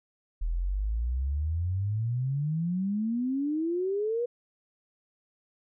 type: exponential sweep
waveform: sine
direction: up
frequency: 38.85 to 490 Hz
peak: -26 dBFS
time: 0.41-4.26 s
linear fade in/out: 10 ms
effects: none